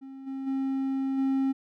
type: tone with level steps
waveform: triangle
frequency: 268.4 Hz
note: C4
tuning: 44 cents sharp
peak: -38 / -30 / -24 / -21 dBFS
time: 0.01-1.53 s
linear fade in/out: 20 ms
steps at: 0.26 / 0.46 / 1.17 s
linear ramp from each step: 20 ms
effects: none